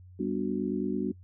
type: chord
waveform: sine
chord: G major seventh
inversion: none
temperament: just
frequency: 196 / 245 / 294 / 367.5 Hz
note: G3 / B3 / D4 / F#4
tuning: 0 / -14 / +2 / -12 cents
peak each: -33 dBFS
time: 0.19-1.12 s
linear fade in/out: 10 ms
effects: noise-tail reverb RT60 0.1 s tail -21 dB re dry + added 91 Hz sine -48 dBFS peak until 1.23 s